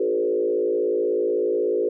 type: tone with frequency modulation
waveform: sine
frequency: 427.5 Hz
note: A4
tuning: 50 cents flat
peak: -19 dBFS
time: 0-1.89 s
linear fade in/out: 5 ms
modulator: 56.3 Hz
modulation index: 1.4
effects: none